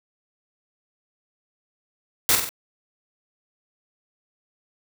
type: noise with echo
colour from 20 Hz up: white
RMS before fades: -18 dBFS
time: 2.29-2.35 s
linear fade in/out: 0 ms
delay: 47 ms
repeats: 3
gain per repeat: -5 dB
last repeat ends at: 2.491 s
effects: none